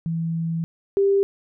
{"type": "tone pair in turn", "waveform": "sine", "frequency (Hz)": [164.81, 395.7], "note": ["E3", "G4"], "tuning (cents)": [0, 16], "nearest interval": "octave + minor third", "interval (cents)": 1516, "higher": "second", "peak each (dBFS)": [-22, -15], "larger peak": "second", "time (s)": [[0.06, 0.64], [0.97, 1.23]], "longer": "first", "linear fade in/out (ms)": 0, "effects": []}